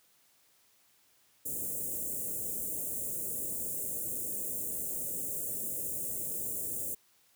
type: band-stop noise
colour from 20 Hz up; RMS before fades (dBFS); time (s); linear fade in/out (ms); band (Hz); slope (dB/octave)
white; -36; 1.45-6.95; 10; 600 to 7300; 48
effects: white hiss -67 dBFS RMS until 7.35 s + high-pass 60 Hz 12 dB/octave